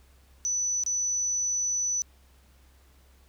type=tone with dropouts; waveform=sine; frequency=5970 Hz; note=F#8; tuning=15 cents sharp; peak=-25 dBFS; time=0.45-2.02 s; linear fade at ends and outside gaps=0 ms; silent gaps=0.836-0.863 s; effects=added 66 Hz sine -56 dBFS peak until 3.28 s + pink hiss -63 dBFS RMS until 3.28 s